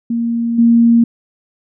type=tone with level steps; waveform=sine; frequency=233.1 Hz; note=A#3; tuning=in tune; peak=-14 / -6 dBFS; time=0.1-1.04 s; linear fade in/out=5 ms; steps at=0.58 s; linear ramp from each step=10 ms; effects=none